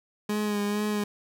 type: tone with vibrato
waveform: 30% pulse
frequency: 207.7 Hz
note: G#3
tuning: in tune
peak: -23 dBFS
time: 0.29-1.04 s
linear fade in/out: 5 ms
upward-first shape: sine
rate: 2.2 Hz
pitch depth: 28 cents each way
effects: none